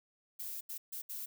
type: noise bursts at uneven times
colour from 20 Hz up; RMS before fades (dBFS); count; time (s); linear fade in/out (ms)
violet; -42; 4; 0.39-0.61 / 0.69-0.78 / 0.92-1.02 / 1.09-1.26; 10
effects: none